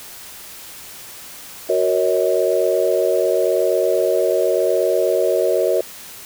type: chord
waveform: sine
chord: D# minor seventh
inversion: first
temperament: equal with one note detuned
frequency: 370 / 466.2 / 554.4 / 635.3 Hz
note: F#4 / A#4 / C#5 / D#5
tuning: 0 / 0 / 0 / +36 cents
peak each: -20 dBFS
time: 1.69-5.81 s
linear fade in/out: 5 ms
effects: white hiss -37 dBFS RMS until 6.25 s